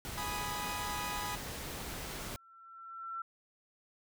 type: noise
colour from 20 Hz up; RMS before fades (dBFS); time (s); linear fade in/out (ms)
pink; -42; 0.05-2.36; 0
type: chord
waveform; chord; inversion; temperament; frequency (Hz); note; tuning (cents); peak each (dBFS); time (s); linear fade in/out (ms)
sawtooth; G# minor; none; equal; 830.6 / 987.8 / 1244.5; G#5 / B5 / D#6; 0 / 0 / 0; -38 / -37 / -39; 0.17-1.36; 10
type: tone with exponential growth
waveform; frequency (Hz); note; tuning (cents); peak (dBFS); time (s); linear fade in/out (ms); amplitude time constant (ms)
sine; 1346; E6; +36; -36; 1.79-3.22; 5; 310
effects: none